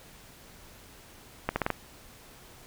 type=accelerating click train; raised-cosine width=0.5 ms; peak=-11 dBFS; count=5; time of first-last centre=1.49-1.703 s; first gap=70 ms; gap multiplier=0.82; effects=pink hiss -52 dBFS RMS until 2.66 s